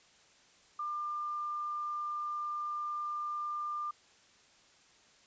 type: tone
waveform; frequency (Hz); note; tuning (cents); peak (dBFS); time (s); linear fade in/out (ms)
sine; 1197; D6; +33; -34; 0.79-3.91; 5
effects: white hiss -63 dBFS RMS until 5.26 s + resampled to 16000 Hz